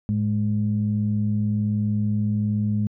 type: tone pair together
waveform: sine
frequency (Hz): 107.75 / 209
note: A2 / G#3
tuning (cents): -36 / +11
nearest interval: major seventh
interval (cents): 1147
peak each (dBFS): -22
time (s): 0.09-2.87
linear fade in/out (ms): 0
effects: tanh soft clip ceiling -12 dBFS

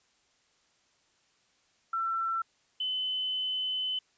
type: tone pair in turn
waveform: sine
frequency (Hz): 1343 / 3030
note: E6 / F#7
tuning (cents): +32 / +40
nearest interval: octave + major second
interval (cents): 1408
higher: second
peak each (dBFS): -28 / -29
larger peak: first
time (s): 1.93-2.42 / 2.8-3.99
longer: second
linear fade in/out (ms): 5
effects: white hiss -69 dBFS RMS until 4.17 s + resampled to 16000 Hz

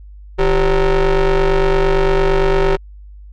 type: ring-modulated tone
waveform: 40% pulse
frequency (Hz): 182.6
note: F#3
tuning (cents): -23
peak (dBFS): -7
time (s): 0.38-2.77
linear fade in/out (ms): 20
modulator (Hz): 207
effects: added 50 Hz sine -34 dBFS peak until 3.32 s + low-pass 3000 Hz 12 dB/octave

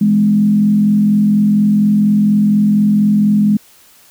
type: tone with frequency modulation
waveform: sine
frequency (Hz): 207.7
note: G#3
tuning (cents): 0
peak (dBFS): -8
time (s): 0.01-3.57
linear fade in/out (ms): 5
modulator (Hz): 44.2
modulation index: 0.49
effects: white hiss -46 dBFS RMS until 4.1 s

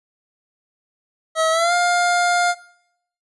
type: tone with pitch glide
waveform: 25% pulse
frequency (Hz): 643 to 705.3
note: E5 to F5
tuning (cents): -43 to +17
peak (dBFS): -12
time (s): 1.35-2.55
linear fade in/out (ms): 50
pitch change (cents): +160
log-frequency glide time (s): 1.51-1.73
effects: noise-tail reverb RT60 0.7 s tail -18 dB re dry + resampled to 24000 Hz

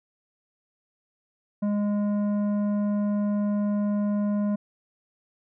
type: tone with tanh clipping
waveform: triangle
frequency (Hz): 206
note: G#3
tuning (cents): -14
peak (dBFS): -24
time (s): 1.62-4.56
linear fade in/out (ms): 10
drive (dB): 14
effects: none

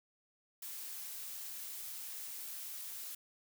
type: noise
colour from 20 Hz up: blue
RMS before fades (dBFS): -45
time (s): 0.62-3.15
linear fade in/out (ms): 5
effects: none

